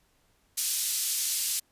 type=band-pass noise; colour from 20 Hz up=white; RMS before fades=-29 dBFS; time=0.57-1.6 s; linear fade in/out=10 ms; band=4300 to 12000 Hz; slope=12 dB/octave; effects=pink hiss -68 dBFS RMS until 1.71 s + resampled to 32000 Hz